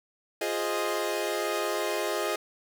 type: chord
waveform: sawtooth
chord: F minor seventh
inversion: none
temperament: equal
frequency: 349.2 / 415.3 / 523.3 / 622.3 Hz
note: F4 / Ab4 / C5 / Eb5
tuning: 0 / 0 / 0 / 0 cents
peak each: -30 / -28 / -32 / -28 dBFS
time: 0.41-2.36 s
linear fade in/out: 5 ms
effects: none